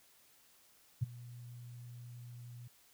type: tone with ADSR envelope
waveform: sine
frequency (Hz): 120.7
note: B2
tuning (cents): -39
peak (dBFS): -27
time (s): 1.01-2.68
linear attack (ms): 19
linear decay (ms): 17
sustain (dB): -20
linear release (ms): 8
effects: white hiss -66 dBFS RMS until 2.93 s